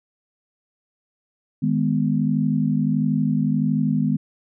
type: chord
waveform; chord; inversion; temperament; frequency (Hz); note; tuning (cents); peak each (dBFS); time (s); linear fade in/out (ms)
sine; G# minor; second; just; 155.74 / 207.7 / 249.2; D#3 / G#3 / B3; +2 / 0 / +16; -22; 1.62-4.17; 10
effects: none